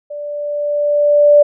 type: tone with level ramp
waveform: sine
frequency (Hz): 586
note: D5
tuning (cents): -4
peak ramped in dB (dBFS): -24 to -3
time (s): 0.1-1.43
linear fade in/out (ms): 10
effects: none